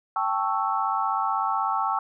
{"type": "chord", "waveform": "sine", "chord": "A dominant seventh", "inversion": "third", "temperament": "equal", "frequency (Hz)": [784, 880, 1108.7, 1318.5], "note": ["G5", "A5", "C#6", "E6"], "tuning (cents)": [0, 0, 0, 0], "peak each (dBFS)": -28, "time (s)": [0.16, 1.99], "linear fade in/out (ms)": 2, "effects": []}